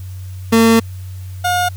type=tone pair in turn; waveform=30% pulse; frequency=227 / 716.9 Hz; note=A#3 / F5; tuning=-46 / +45 cents; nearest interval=octave + minor sixth; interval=1991 cents; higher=second; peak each=-5 / -11 dBFS; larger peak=first; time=0.52-0.8 / 1.44-1.69 s; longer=first; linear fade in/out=10 ms; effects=added 93 Hz sine -26 dBFS peak until 1.76 s + white hiss -46 dBFS RMS until 1.76 s